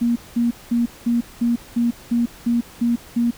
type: tone bursts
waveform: sine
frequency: 236.5 Hz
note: A#3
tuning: 25 cents sharp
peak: -15 dBFS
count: 10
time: 0.01-3.31 s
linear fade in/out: 10 ms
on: 150 ms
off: 200 ms
effects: pink hiss -43 dBFS RMS until 3.37 s